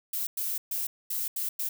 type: noise bursts at uneven times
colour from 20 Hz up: violet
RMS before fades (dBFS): -31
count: 6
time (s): 0.13-0.27 / 0.37-0.58 / 0.71-0.87 / 1.1-1.28 / 1.36-1.49 / 1.59-1.69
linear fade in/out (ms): 5
effects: none

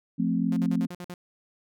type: chord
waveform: sine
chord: F major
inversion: none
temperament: equal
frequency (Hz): 174.61 / 220 / 261.6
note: F3 / A3 / C4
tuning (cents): 0 / 0 / 0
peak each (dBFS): -27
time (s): 0.18-0.87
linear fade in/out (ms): 20
type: tone bursts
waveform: sawtooth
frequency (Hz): 177.5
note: F3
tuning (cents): +28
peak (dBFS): -32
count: 7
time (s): 0.52-1.14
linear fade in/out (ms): 2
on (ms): 44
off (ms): 52
effects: none

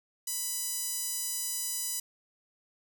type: tone with high-pass filter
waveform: sawtooth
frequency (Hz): 990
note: B5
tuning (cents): +4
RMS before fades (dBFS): -34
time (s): 0.27-2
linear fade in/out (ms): 5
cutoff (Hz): 7400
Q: 1.3
effects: none

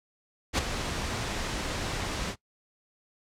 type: noise with ADSR envelope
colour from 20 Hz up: pink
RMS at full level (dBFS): -22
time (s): 0.53-2.36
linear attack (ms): 52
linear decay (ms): 12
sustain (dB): -10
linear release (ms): 69
effects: noise-tail reverb RT60 0.1 s tail -20 dB re dry + low-pass 7000 Hz 12 dB/octave

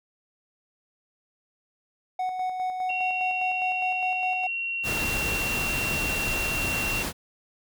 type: tone with tremolo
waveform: triangle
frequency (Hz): 740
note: F#5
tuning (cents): 0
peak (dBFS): -23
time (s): 2.19-4.47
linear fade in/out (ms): 5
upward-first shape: square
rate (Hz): 4.9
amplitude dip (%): 40
type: tone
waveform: sine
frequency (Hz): 2739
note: F7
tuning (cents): -34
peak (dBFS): -27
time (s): 2.89-7.03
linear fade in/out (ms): 10
type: noise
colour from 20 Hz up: pink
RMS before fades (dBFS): -30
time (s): 4.83-7.13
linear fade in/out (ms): 50
effects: none

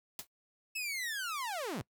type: noise with exponential decay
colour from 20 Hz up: white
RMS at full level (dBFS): -37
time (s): 0.19-0.27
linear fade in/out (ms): 1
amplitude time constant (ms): 17
type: linear sweep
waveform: sawtooth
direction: down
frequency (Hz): 2637 to 87.31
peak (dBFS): -32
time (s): 0.75-1.82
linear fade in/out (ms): 10
effects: noise-tail reverb RT60 0.1 s tail -22 dB re dry

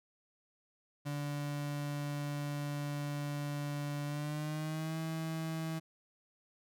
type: tone with pitch glide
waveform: 35% pulse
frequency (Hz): 145.2 to 161.11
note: D3 to E3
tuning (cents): -19 to -39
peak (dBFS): -34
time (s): 1.05-5.8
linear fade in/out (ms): 20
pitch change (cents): +180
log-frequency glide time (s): 4.05-4.98
effects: none

